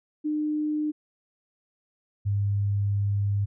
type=tone pair in turn; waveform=sine; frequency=302.7 / 101.01 Hz; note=D#4 / G#2; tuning=-48 / -48 cents; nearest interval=octave + perfect fifth; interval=1900 cents; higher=first; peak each=-24 / -22 dBFS; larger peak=second; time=0.24-0.92 / 2.25-3.46 s; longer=second; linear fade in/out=20 ms; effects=none